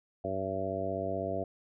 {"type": "harmonic tone", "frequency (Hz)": 96, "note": "G2", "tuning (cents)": -36, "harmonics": [1, 2, 3, 4, 5, 6, 7], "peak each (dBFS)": [-41, -42, -41, -40, -40, -38, -35], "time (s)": [0.24, 1.44], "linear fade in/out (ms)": 5, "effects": []}